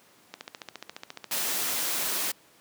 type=click train; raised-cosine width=0.2 ms; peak=-20 dBFS; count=19; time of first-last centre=0.34-1.59 s; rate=14.4 Hz
type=noise; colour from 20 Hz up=white; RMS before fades=-29 dBFS; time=1.31-2.32 s; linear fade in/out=10 ms
effects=pink hiss -58 dBFS RMS until 2.6 s + high-pass 200 Hz 12 dB/octave